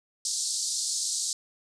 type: band-pass noise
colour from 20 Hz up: white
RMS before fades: -30 dBFS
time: 0.25-1.33 s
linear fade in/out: 2 ms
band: 4100 to 8800 Hz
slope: 48 dB/octave
effects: none